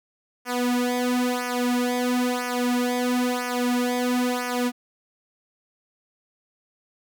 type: tone with flanger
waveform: sawtooth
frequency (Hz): 246.9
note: B3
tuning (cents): 0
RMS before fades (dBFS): -24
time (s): 0.45-4.72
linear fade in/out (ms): 50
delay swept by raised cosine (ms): 0.25 to 3.35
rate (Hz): 1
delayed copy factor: -0.95
effects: none